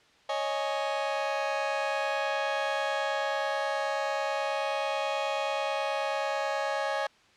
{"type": "chord", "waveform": "sawtooth", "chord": "C# suspended second", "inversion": "none", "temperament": "just", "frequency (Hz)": [554.4, 623.7, 831.5], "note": ["C#5", "D#5", "G#5"], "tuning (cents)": [0, 4, 2], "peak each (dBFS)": [-28, -29, -28], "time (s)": [0.29, 7.07], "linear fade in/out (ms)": 5, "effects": ["white hiss -60 dBFS RMS until 7.36 s", "low-pass 4000 Hz 12 dB/octave"]}